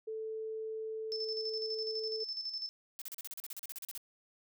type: tone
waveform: sine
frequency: 440 Hz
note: A4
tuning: in tune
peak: -37 dBFS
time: 0.07-2.24 s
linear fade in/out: 10 ms
type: tone with tremolo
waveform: sine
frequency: 5274 Hz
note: E8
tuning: in tune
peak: -35 dBFS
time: 1.12-2.69 s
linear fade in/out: 0 ms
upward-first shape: square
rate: 12 Hz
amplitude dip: 55%
type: noise bursts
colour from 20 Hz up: blue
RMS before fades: -43 dBFS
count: 16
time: 2.99-3.977 s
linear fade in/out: 0 ms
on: 27 ms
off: 37 ms
effects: none